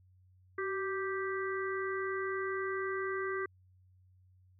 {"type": "harmonic tone with a mistuned harmonic", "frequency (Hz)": 392, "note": "G4", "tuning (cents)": 0, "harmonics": [1, 3, 4, 5], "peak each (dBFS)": [-35, -40, -41, -42], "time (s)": [0.58, 3.46], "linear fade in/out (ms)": 5, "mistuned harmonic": 1, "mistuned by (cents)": -47, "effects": ["added 92 Hz sine -61 dBFS peak until 4.59 s"]}